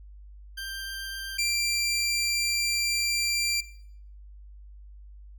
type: tone pair in turn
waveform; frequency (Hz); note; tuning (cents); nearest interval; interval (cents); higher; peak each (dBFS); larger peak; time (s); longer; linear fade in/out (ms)
20% pulse; 1577 / 2363; G6 / D7; +10 / +10; perfect fifth; 700; second; -29 / -19; second; 0.57-1.38 / 1.38-3.61; second; 10
effects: noise-tail reverb RT60 0.6 s tail -17 dB re dry + added 50 Hz sine -44 dBFS peak until 5.38 s